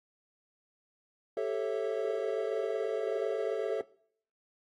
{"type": "chord", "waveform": "triangle", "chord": "A dominant seventh", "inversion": "third", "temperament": "equal with one note detuned", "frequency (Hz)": [392, 440, 547, 659.3], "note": ["G4", "A4", "C#5", "E5"], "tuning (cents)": [0, 0, -23, 0], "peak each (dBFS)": [-35, -31, -34, -35], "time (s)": [1.37, 3.81], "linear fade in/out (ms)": 2, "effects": ["noise-tail reverb RT60 0.6 s tail -20 dB re dry", "AAC 32 kbps"]}